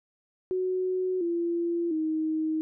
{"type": "tone with pitch steps", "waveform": "sine", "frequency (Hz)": [370, 341.3, 314.7], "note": ["F#4", "F4", "D#4"], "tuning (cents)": [0, -40, 20], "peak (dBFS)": -25, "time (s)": [0.51, 2.61], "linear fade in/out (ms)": 0, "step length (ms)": 700, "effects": []}